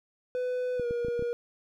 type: tone with pitch glide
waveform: triangle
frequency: 500 to 477.1 Hz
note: B4 to A#4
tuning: +21 to +40 cents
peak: -26 dBFS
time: 0.35-1.33 s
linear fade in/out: 0 ms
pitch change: -81 cents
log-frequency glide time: 0.76-0.86 s
type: clicks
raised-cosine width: 3 ms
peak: -25 dBFS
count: 6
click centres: 0.797 / 0.909 / 1.048 / 1.084 / 1.194 / 1.224 s
effects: none